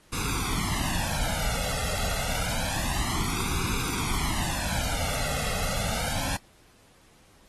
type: noise with flanger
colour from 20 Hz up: pink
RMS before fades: -29 dBFS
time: 0.12-6.37 s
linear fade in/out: 10 ms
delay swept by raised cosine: 0.8 to 1.51 ms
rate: 0.28 Hz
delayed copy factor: +1
effects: pink hiss -59 dBFS RMS until 7.48 s + AAC 32 kbps